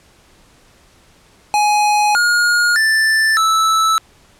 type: tone with pitch steps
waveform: square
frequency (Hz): 836 / 1429 / 1766 / 1312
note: G#5 / F6 / A6 / E6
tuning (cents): +11 / +39 / +6 / -9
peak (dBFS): -12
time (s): 1.54-3.98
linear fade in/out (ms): 0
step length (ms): 610
effects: pink hiss -50 dBFS RMS until 4.39 s + low-pass 10000 Hz 12 dB/octave